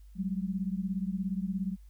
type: beating tone pair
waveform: sine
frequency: 185 / 202 Hz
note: F#3 / G#3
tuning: 0 / -48 cents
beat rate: 17 Hz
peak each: -32 / -34 dBFS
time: 0.15-1.77 s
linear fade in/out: 50 ms
effects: added 50 Hz sine -49 dBFS peak until 1.89 s + white hiss -72 dBFS RMS until 1.89 s